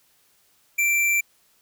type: tone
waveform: square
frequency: 2349 Hz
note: D7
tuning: in tune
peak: -19 dBFS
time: 0.78-1.21 s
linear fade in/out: 10 ms
effects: white hiss -62 dBFS RMS until 1.61 s